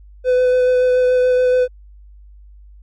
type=tone with vibrato; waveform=triangle; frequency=503 Hz; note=B4; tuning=32 cents sharp; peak=-9 dBFS; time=0.24-1.68 s; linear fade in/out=50 ms; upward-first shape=sine; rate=7 Hz; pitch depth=12 cents each way; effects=added 50 Hz sine -39 dBFS peak until 2.82 s + MP3 48 kbps